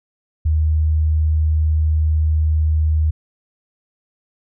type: tone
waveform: sine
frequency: 77.8 Hz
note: D#2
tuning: in tune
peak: -13 dBFS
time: 0.45-3.11 s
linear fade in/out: 10 ms
effects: none